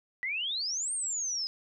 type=exponential two-way sweep; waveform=sine; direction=up then down; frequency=1937 to 8870 to 5010 Hz; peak=-30 dBFS; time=0.23-1.47 s; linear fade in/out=0 ms; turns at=0.93 s; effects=none